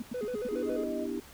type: tone bursts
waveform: sine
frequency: 233.1 Hz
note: A#3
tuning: in tune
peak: -32 dBFS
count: 5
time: 0-0.471 s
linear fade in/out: 5 ms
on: 23 ms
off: 89 ms
type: tone with vibrato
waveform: triangle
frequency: 456.5 Hz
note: A#4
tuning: 36 cents flat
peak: -30 dBFS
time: 0.14-0.84 s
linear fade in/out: 5 ms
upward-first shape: square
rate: 7.2 Hz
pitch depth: 150 cents each way
type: chord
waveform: sine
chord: E minor seventh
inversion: second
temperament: just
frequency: 247.2 / 296.7 / 329.6 / 395.6 Hz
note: B3 / D4 / E4 / G4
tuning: +2 / +18 / 0 / +16 cents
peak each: -37 dBFS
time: 0.51-1.2 s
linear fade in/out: 5 ms
type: tone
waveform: sine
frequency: 622.3 Hz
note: D#5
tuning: in tune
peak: -36 dBFS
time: 0.65-1.08 s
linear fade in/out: 50 ms
effects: tanh soft clip ceiling -20 dBFS + pink hiss -52 dBFS RMS until 1.33 s